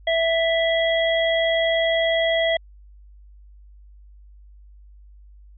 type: harmonic tone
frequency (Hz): 659.3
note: E5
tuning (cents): 0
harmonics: 1 / 3 / 5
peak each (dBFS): -19 / -24 / -26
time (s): 0.07-2.57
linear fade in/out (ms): 5
effects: added 50 Hz sine -44 dBFS peak until 5.57 s